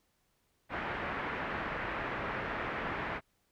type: low-pass noise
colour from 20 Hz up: white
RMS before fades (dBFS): -37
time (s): 0.69-3.21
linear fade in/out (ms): 50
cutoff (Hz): 2000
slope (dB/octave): 24
effects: pink hiss -75 dBFS RMS until 3.51 s